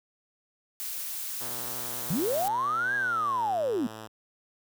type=noise; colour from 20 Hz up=blue; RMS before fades=-35 dBFS; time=0.8-2.48 s; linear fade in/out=0 ms
type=tone with pitch glide; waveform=5% pulse; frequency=122.2 to 109.5 Hz; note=B2 to A2; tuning=-18 to -8 cents; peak=-29 dBFS; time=1.4-4.08 s; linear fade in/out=20 ms; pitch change=-190 cents; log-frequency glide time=2.98-3.52 s
type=linear two-way sweep; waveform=sine; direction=up then down; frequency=133.9 to 1661.2 to 213.7 Hz; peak=-25 dBFS; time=2.1-3.87 s; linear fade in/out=5 ms; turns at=2.95 s
effects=none